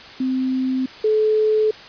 sine tone pair in turn, 259.6 / 431.6 Hz, C4 / A4, -13 / -33 cents, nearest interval major sixth, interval 880 cents, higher second, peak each -18 / -14 dBFS, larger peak second, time 0.2-0.86 / 1.04-1.71 s, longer second, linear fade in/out 5 ms, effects white hiss -39 dBFS RMS until 1.88 s + resampled to 11025 Hz

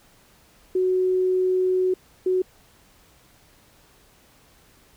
sine tone bursts at uneven times, 370 Hz, F#4, in tune, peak -18 dBFS, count 2, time 0.75-1.94 / 2.26-2.42 s, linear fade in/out 5 ms, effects pink hiss -56 dBFS RMS until 4.96 s

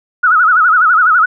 sine tone with vibrato, 1364 Hz, F6, 41 cents flat, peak -6 dBFS, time 0.23-1.26 s, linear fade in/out 10 ms, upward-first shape sine, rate 12 Hz, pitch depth 150 cents each way, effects none

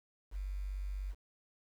sine tone with quantisation, 48.21 Hz, G1, 28 cents flat, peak -36 dBFS, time 0.31-1.15 s, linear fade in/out 50 ms, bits 10, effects none

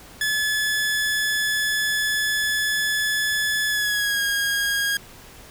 sawtooth tone with pitch glide, 1718 to 1633.8 Hz, A6 to G#6, -42 to -29 cents, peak -17 dBFS, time 0.21-4.97 s, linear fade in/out 2 ms, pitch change -87 cents, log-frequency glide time 3.67-4.23 s, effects pink hiss -45 dBFS RMS until 5.5 s

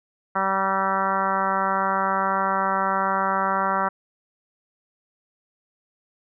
harmonic tone with a mistuned harmonic, 192.8 Hz, G3, 28 cents flat, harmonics 1 / 2 / 3 / 4 / 5 / 6 / 7 / 8 / 9 / 10, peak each -32 / -35 / -30 / -28 / -26 / -27 / -26 / -32 / -38 / -38 dBFS, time 0.35-3.89 s, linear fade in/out 10 ms, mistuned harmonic 9, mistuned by +31 cents, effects none

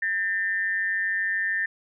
sine tone with amplitude modulation, 1800 Hz, A6, 39 cents sharp, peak -20 dBFS, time 0.02-1.66 s, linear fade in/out 5 ms, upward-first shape sine, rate 193 Hz, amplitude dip 65%, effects none

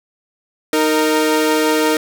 sawtooth tone pair together, 310.7 / 463.2 Hz, D#4 / A#4, -2 / -11 cents, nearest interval perfect fifth, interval 691 cents, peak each -12 dBFS, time 0.73-1.97 s, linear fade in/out 2 ms, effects none

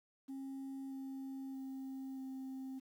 sine tone with pitch steps, 270 / 268 / 266 / 264 Hz, C#4 / C4 / C4 / C4, -45 / +42 / +29 / +16 cents, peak -40 dBFS, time 0.28-2.8 s, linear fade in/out 20 ms, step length 630 ms, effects tanh soft clip ceiling -41 dBFS + 11-bit

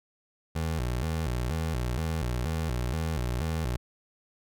25% pulse tone with vibrato, 70.1 Hz, C#2, 20 cents sharp, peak -24 dBFS, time 0.55-3.77 s, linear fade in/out 10 ms, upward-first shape square, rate 2.1 Hz, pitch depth 240 cents each way, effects none

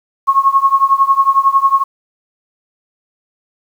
sine tone with tremolo, 1091 Hz, C#6, 28 cents flat, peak -4 dBFS, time 0.27-1.84 s, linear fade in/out 20 ms, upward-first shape triangle, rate 11 Hz, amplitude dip 95%, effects 7-bit

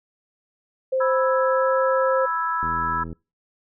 sine tone with pitch glide, 523.3 to 526.6 Hz, C5 to C5, 0 to +11 cents, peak -19 dBFS, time 0.92-2.26 s, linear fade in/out 10 ms, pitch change +11 cents, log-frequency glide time 1.51-1.65 s
sine chord, E major, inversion second, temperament equal, 987.8 / 1318.5 / 1661.2 Hz, B5 / E6 / G#6, 0 / 0 / 0 cents, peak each -26 / -24 / -30 dBFS, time 1-3.04 s, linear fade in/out 10 ms
click train, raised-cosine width 3 ms, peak -23 dBFS, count 42, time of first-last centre 2.63-3.128 s, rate 82.3 Hz
effects noise-tail reverb RT60 0.3 s tail -26 dB re dry

